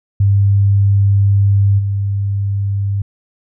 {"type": "tone with level steps", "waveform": "sine", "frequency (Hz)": 99.7, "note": "G2", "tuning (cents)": 30, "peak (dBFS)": [-8, -14], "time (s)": [0.2, 3.02], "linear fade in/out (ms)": 5, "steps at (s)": 1.78, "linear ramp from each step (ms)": 20, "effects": []}